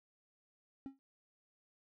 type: tone with exponential decay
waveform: triangle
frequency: 270.8 Hz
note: C#4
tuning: 40 cents flat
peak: -37 dBFS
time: 0.86-0.99 s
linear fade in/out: 0 ms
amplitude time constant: 27 ms
effects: none